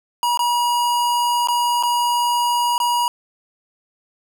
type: tone with dropouts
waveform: square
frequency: 961 Hz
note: B5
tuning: 48 cents flat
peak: -17 dBFS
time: 0.23-3.08 s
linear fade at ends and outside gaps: 1 ms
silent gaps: 0.374-0.392 / 1.473-1.485 / 1.827-1.834 / 2.78-2.801 s
effects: 8-bit